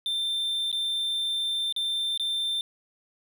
triangle tone with dropouts, 3573 Hz, A7, 26 cents sharp, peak -24 dBFS, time 0.06-2.61 s, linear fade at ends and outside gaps 1 ms, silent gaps 0.716-0.727 / 1.725-1.763 / 2.176-2.197 s, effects none

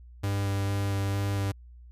45% pulse tone with vibrato, 99.4 Hz, G2, 25 cents sharp, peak -26 dBFS, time 0.23-1.52 s, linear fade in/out 10 ms, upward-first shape square, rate 2.2 Hz, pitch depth 8 cents each way, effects added 60 Hz sine -46 dBFS peak until 1.91 s + resampled to 32000 Hz

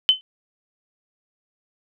sine tone with exponential decay, 3050 Hz, G7, 48 cents flat, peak -7 dBFS, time 0.09-0.21 s, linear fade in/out 0 ms, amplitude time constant 25 ms, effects none

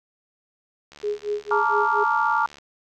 click train, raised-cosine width 0.2 ms, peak -27 dBFS, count 123, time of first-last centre 0.92-2.584 s, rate 73.3 Hz
sine tone with tremolo, 415.3 Hz, G#4, in tune, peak -21 dBFS, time 1.03-2.04 s, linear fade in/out 10 ms, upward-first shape sine, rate 4.3 Hz, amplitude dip 100%
sine chord, Bb major seventh, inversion third, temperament just, 874.1 / 932.3 / 1165.4 / 1398.5 Hz, A5 / Bb5 / D6 / F6, -12 / 0 / -14 / +2 cents, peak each -24 dBFS, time 1.51-2.46 s, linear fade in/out 2 ms
effects none

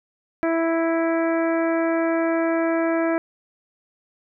harmonic tone, 329.6 Hz, E4, in tune, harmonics 1 / 2 / 3 / 4 / 5 / 6 / 7, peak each -21 / -23 / -33 / -32 / -32 / -37 / -37 dBFS, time 0.43-3.18 s, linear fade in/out 0 ms, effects none

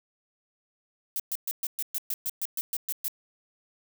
violet noise bursts, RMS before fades -30 dBFS, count 13, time 1.16-3.081 s, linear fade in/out 0 ms, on 37 ms, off 120 ms, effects none

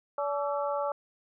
harmonic tone with a mistuned harmonic, 286.4 Hz, D4, 43 cents flat, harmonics 2 / 3 / 4 / 5, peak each -30 / -34 / -36 / -38 dBFS, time 0.18-0.92 s, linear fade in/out 2 ms, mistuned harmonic 5, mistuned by -120 cents, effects none

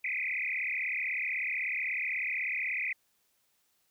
sine tone with frequency modulation, 2244 Hz, C#7, 21 cents sharp, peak -30 dBFS, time 0.04-2.93 s, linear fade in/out 5 ms, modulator 36.2 Hz, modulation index 7.5, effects white hiss -73 dBFS RMS until 3.9 s

